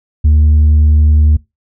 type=tone with tanh clipping; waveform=sine; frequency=75.9 Hz; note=D#2; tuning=42 cents flat; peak=-6 dBFS; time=0.24-1.37 s; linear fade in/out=10 ms; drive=3 dB; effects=noise-tail reverb RT60 0.2 s tail -20 dB re dry